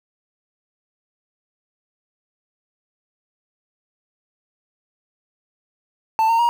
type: tone with pitch steps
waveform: triangle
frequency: 887 / 916.2 / 946.3 Hz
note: A5 / A#5 / A#5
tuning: +14 / -30 / +26 cents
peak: -12 dBFS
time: 6.19-6.49 s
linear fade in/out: 0 ms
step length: 100 ms
effects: 7-bit